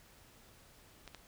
clicks, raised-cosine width 0.2 ms, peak -30 dBFS, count 2, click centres 1.077 / 1.147 s, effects pink hiss -61 dBFS RMS until 1.27 s

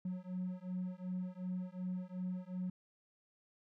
triangle beating tone pair, 181.6 / 184.3 Hz, F#3 / F#3, -32 / -7 cents, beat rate 2.7 Hz, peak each -39 / -39 dBFS, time 0.05-2.7 s, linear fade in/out 5 ms, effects tanh soft clip ceiling -31 dBFS

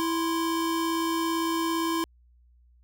square tone pair together, 329.6 / 1046.5 Hz, E4 / C6, 0 / 0 cents, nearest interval octave + minor sixth, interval 2000 cents, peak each -27 / -31 dBFS, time 0-2.04 s, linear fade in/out 0 ms, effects added 60 Hz sine -56 dBFS peak until 2.83 s

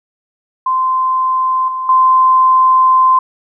sine tone with level steps, 1037 Hz, C6, 16 cents flat, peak -11 / -17 / -6 dBFS, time 0.66-3.19 s, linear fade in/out 5 ms, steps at 1.68 / 1.89 s, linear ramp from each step 2 ms, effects none

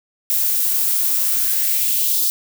violet noise with high-pass filter sweep, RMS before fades -18 dBFS, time 0.3-2.3 s, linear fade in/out 0 ms, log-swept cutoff 320 to 4200 Hz, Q 2.1, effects none

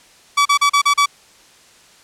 sawtooth tone bursts, 1145 Hz, D6, 44 cents flat, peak -7 dBFS, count 6, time 0.37-1.06 s, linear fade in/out 10 ms, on 85 ms, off 36 ms, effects white hiss -48 dBFS RMS until 2.03 s + low-pass 8000 Hz 12 dB/octave

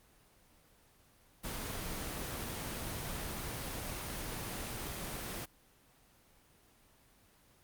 pink noise, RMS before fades -40 dBFS, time 1.43-5.46 s, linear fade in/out 20 ms, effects pink hiss -65 dBFS RMS until 7.63 s + Opus 24 kbps

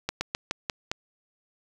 slowing click train, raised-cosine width 0.2 ms, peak -10 dBFS, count 6, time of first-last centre 0.09-0.915 s, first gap 120 ms, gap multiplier 1.16, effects 8-bit

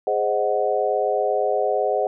sine chord, Ab dominant seventh, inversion none, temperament equal, 415.3 / 523.3 / 622.3 / 740 Hz, Ab4 / C5 / Eb5 / Gb5, 0 / 0 / 0 / 0 cents, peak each -24 dBFS, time 0.07-2.07 s, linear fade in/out 2 ms, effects none

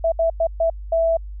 sine tone bursts at uneven times, 659.3 Hz, E5, in tune, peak -15 dBFS, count 5, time 0.04-0.12 / 0.19-0.3 / 0.4-0.47 / 0.6-0.7 / 0.92-1.17 s, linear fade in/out 5 ms, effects added 50 Hz sine -30 dBFS peak until 1.4 s

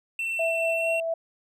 triangle tone with pitch glide, 2693 to 2727 Hz, E7 to F7, +36 to -42 cents, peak -25 dBFS, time 0.19-1 s, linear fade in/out 2 ms, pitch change +22 cents, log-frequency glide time 0.72-0.89 s
sine tone with tremolo, 659.3 Hz, E5, in tune, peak -23 dBFS, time 0.39-1.14 s, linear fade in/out 5 ms, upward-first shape sine, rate 4.3 Hz, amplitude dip 35%
effects none

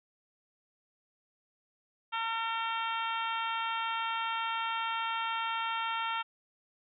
harmonic tone, 454.5 Hz, A#4, 44 cents flat, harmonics 2 / 3 / 4 / 5 / 6 / 7 / 8, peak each -35 / -35 / -43 / -43 / -41 / -41 / -47 dBFS, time 2.12-6.23 s, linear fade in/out 20 ms, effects none

